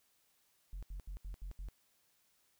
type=tone bursts; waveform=sine; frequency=45.37 Hz; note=F#1; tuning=33 cents flat; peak=-39 dBFS; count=6; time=0.73-1.686 s; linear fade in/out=0 ms; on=96 ms; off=76 ms; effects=tanh soft clip ceiling -40 dBFS + white hiss -74 dBFS RMS until 2.59 s